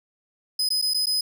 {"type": "tone with dropouts", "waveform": "40% pulse", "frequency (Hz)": 5030, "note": "D#8", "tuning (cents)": 18, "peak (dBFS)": -20, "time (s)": [0.59, 1.21], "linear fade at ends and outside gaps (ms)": 5, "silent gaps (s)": [[0.69, 0.703], [0.816, 0.823], [0.937, 0.944], [1.059, 1.068]], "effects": []}